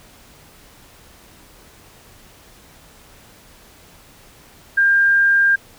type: tone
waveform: sine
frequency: 1600 Hz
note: G6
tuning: 35 cents sharp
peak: -11 dBFS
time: 4.77-5.56 s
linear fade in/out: 10 ms
effects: pink hiss -47 dBFS RMS until 5.78 s